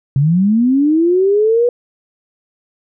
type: linear sweep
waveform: sine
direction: up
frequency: 130.81 to 490 Hz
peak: -9 dBFS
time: 0.16-1.69 s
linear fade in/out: 2 ms
effects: none